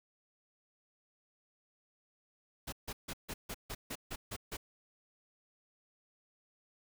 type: noise bursts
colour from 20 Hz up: pink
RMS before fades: -41 dBFS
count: 10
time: 2.67-4.57 s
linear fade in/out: 10 ms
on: 55 ms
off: 150 ms
effects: none